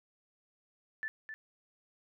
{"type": "tone with echo", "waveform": "sine", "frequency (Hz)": 1756, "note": "A6", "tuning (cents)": -4, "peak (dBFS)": -34, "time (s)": [1.03, 1.08], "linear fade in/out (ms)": 0, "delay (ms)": 260, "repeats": 1, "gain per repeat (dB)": -7, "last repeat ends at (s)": 1.34, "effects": []}